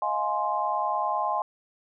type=chord; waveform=sine; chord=F minor seventh; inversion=third; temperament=just; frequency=628.6 / 698.5 / 838.1 / 1047.7 Hz; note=Eb5 / F5 / Ab5 / C6; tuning=+18 / 0 / +16 / +2 cents; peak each=-33 / -32 / -28 / -28 dBFS; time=0.02-1.42 s; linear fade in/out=2 ms; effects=none